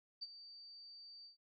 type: tone with ADSR envelope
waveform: sine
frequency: 4623 Hz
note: D8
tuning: 28 cents flat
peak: -40 dBFS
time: 0.21-1.37 s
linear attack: 18 ms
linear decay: 32 ms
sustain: -13 dB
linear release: 120 ms
effects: none